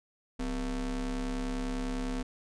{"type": "ring-modulated tone", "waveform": "square", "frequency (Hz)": 110, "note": "A2", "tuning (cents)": 0, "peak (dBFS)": -29, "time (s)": [0.39, 2.23], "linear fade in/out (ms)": 10, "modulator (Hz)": 145, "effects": ["resampled to 22050 Hz"]}